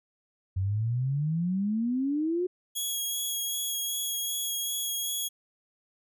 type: exponential sweep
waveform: sine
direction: up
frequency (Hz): 91.5 to 370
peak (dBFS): -25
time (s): 0.56-2.47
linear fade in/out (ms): 10
type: tone with vibrato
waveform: 10% pulse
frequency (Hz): 3322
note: G#7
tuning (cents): 0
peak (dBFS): -22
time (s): 2.75-5.29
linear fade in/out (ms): 20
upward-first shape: sine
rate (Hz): 2.6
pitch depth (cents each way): 15
effects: none